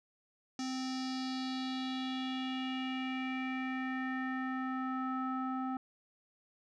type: tone with low-pass filter sweep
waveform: square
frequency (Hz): 260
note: C4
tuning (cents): -11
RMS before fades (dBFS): -37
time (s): 0.59-5.77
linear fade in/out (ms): 2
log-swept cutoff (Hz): 5800 to 1100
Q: 3.9
effects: none